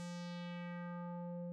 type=tone with low-pass filter sweep; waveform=square; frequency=174.61 Hz; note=F3; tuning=in tune; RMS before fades=-45 dBFS; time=0-1.52 s; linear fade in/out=0 ms; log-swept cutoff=8000 to 450 Hz; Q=1.9; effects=none